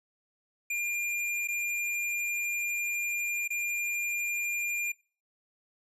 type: tone with dropouts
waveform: square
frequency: 2402 Hz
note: D7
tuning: 38 cents sharp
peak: -30 dBFS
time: 0.7-4.92 s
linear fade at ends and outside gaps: 5 ms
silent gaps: 1.475-1.484 / 3.478-3.503 s
effects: noise-tail reverb RT60 0.4 s tail -23 dB re dry + resampled to 32000 Hz